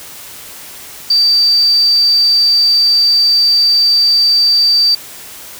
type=tone; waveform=sine; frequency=4647 Hz; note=D8; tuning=19 cents flat; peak=-7 dBFS; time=1.1-4.95 s; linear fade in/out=5 ms; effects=white hiss -32 dBFS RMS until 5.59 s